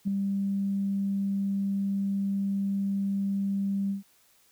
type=tone with ADSR envelope; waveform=sine; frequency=197.4 Hz; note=G3; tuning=12 cents sharp; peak=-21 dBFS; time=0.05-4.03 s; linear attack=27 ms; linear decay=3 ms; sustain=-4 dB; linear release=130 ms; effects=tanh soft clip ceiling -17 dBFS + white hiss -63 dBFS RMS until 4.51 s